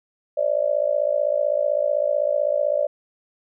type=tone with amplitude modulation; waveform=sine; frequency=587.3 Hz; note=D5; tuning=in tune; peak=-14 dBFS; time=0.37-2.87 s; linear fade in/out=10 ms; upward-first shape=sine; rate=55.8 Hz; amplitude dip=95%; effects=none